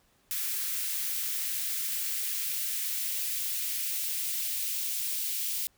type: noise with high-pass filter sweep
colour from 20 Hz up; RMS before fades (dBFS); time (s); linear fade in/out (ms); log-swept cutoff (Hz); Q
blue; -32; 0.31-5.67; 0; 1600 to 2700; 1.2
effects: pink hiss -67 dBFS RMS until 5.77 s